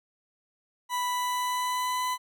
40% pulse tone with pitch glide, 987.8 to 1003.9 Hz, B5 to B5, 0 to +28 cents, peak -26 dBFS, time 0.89-2.18 s, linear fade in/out 50 ms, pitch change +28 cents, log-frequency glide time 1.09-2.06 s, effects none

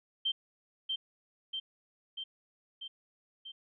sine tone with echo, 3136 Hz, G7, in tune, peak -28 dBFS, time 0.25-0.32 s, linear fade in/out 10 ms, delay 640 ms, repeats 5, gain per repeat -3 dB, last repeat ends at 3.52 s, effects none

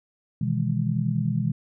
sine chord, E major seventh, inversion second, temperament just, 123.61 / 154.51 / 164.81 / 206 Hz, B2 / D#3 / E3 / G#3, +2 / -12 / 0 / -14 cents, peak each -26 / -28 / -28 / -28 dBFS, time 0.41-1.52 s, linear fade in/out 5 ms, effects none

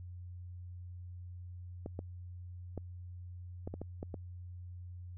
clicks, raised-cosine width 2 ms, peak -27 dBFS, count 8, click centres 1.861 / 1.991 / 2.777 / 3.675 / 3.74 / 3.816 / 4.029 / 4.142 s, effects added 89 Hz sine -44 dBFS peak until 5.17 s

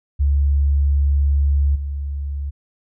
sine tone with level steps, 70.7 Hz, C#2, 35 cents sharp, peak -13 / -22 dBFS, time 0.19-2.51 s, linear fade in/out 20 ms, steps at 1.75 s, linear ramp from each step 10 ms, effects none

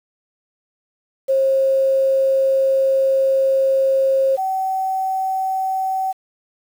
sine tone pair in turn, 536 / 762.4 Hz, C5 / G5, +42 / -48 cents, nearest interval tritone, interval 610 cents, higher second, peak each -13 / -18 dBFS, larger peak first, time 1.28-4.37 / 4.37-6.13 s, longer first, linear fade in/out 20 ms, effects 7-bit

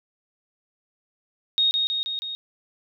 sine tone with echo, 3729 Hz, A#7, in tune, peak -17 dBFS, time 1.58-1.71 s, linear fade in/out 0 ms, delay 160 ms, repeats 4, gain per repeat -3 dB, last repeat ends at 2.35 s, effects none

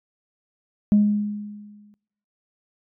sine tone with exponential decay, 207.7 Hz, G#3, in tune, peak -10 dBFS, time 0.92-1.94 s, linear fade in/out 0 ms, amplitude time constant 220 ms, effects noise-tail reverb RT60 1.0 s tail -25 dB re dry + tanh soft clip ceiling -9 dBFS

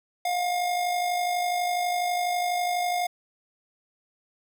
square tone with amplitude modulation, 712 Hz, F5, 33 cents sharp, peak -23 dBFS, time 0.25-3.07 s, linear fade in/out 5 ms, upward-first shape sine, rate 52.1 Hz, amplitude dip 40%, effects none

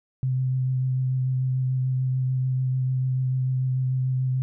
sine tone with vibrato, 129.4 Hz, C3, 19 cents flat, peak -21 dBFS, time 0.23-4.42 s, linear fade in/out 0 ms, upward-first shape triangle, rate 6.8 Hz, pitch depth 17 cents each way, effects none

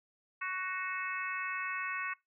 harmonic tone with a mistuned harmonic, 371.8 Hz, F#4, 8 cents sharp, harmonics 3 / 4 / 5 / 6 / 7, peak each -39 / -40 / -41 / -42 / -42 dBFS, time 0.41-2.14 s, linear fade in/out 10 ms, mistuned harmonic 6, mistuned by -33 cents, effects noise-tail reverb RT60 0.2 s tail -22 dB re dry

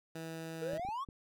15% pulse tone, 162.7 Hz, E3, 22 cents flat, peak -35 dBFS, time 0.15-0.78 s, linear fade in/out 5 ms
triangle exponential sweep, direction up, 450.1 to 1165 Hz, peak -34 dBFS, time 0.61-1.05 s, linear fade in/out 20 ms
clicks, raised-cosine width 3 ms, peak -36 dBFS, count 5, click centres 0.734 / 0.796 / 0.85 / 0.888 / 1.088 s
effects none

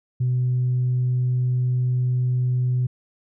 sine tone, 125.5 Hz, B2, 28 cents sharp, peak -17 dBFS, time 0.2-2.87 s, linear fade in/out 10 ms, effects tanh soft clip ceiling -15 dBFS

